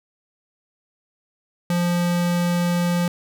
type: tone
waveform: square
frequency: 174.61 Hz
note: F3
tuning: in tune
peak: -19 dBFS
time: 1.7-3.08 s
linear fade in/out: 2 ms
effects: none